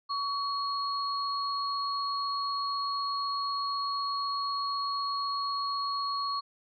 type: tone pair together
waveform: sine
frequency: 1127 / 4307 Hz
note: C#6 / C8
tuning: +28 / +49 cents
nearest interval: octave + major seventh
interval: 2321 cents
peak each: -30 / -35 dBFS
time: 0.09-6.41 s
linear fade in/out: 20 ms
effects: none